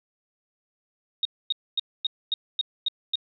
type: tone bursts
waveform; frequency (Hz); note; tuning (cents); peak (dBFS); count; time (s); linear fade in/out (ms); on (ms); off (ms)
sine; 3729; A#7; 0; -21; 8; 1.23-3.156; 2; 22; 250
effects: none